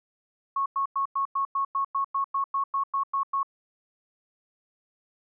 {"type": "tone bursts", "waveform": "sine", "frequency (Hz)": 1099, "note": "C#6", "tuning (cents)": -15, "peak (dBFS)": -23, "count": 15, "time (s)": [0.56, 3.431], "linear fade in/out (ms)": 5, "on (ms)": 99, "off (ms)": 99, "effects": []}